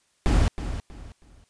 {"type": "noise with echo", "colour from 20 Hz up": "brown", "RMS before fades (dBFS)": -19, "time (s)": [0.26, 0.48], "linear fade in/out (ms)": 0, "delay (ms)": 320, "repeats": 3, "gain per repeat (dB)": -11, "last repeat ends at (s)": 1.44, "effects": ["white hiss -67 dBFS RMS until 1.49 s", "resampled to 22050 Hz"]}